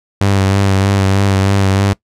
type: tone with vibrato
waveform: sawtooth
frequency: 97.8 Hz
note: G2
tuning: 4 cents flat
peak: -6 dBFS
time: 0.21-1.93 s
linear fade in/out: 0 ms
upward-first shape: sine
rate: 3.2 Hz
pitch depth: 29 cents each way
effects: noise-tail reverb RT60 0.1 s tail -21 dB re dry + low-pass 9000 Hz 12 dB/octave